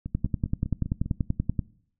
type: two click trains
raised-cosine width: 5 ms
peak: -12 / -20 dBFS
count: 16 / 6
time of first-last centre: 0.15-1.592 / 0.06-1.06 s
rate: 10.4 / 5 Hz
effects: noise-tail reverb RT60 0.6 s tail -22 dB re dry